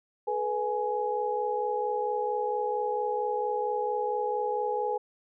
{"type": "tone cluster", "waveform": "sine", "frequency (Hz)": [427.2, 491.6, 836], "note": ["G#4", "B4", "G#5"], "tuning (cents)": [49, -8, 11], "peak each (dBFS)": [-32, -31, -30], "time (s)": [0.27, 4.98], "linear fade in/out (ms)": 10, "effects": []}